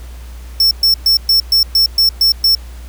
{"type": "tone bursts", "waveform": "square", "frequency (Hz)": 5400, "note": "E8", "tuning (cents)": 41, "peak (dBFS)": -8, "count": 9, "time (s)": [0.6, 2.55], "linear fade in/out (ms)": 2, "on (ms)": 110, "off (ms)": 120, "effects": ["added 60 Hz sine -28 dBFS peak until 2.88 s", "pink hiss -42 dBFS RMS until 2.88 s"]}